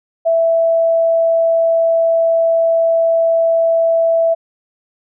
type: tone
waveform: sine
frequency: 661 Hz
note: E5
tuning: 5 cents sharp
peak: -10 dBFS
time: 0.25-4.35 s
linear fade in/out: 20 ms
effects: none